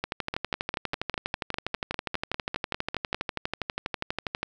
two click trains, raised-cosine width 0.3 ms, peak -12 / -13 dBFS, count 55 / 15, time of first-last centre 0.04-4.43 / 0.34-3.146 s, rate 12.3 / 4.99 Hz, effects none

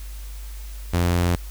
sawtooth tone, 87.3 Hz, F2, in tune, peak -14 dBFS, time 0.93-1.36 s, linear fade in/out 10 ms, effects added 50 Hz sine -32 dBFS peak until 1.5 s + white hiss -46 dBFS RMS until 1.5 s

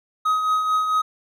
triangle tone with tremolo, 1262 Hz, D#6, 24 cents sharp, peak -14 dBFS, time 0.25-1.02 s, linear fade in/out 10 ms, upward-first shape triangle, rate 4.5 Hz, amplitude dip 50%, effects none

